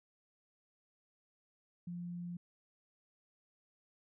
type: tone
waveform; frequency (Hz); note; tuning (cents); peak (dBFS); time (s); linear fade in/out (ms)
sine; 174.61; F3; 0; -40; 1.87-2.37; 5
effects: none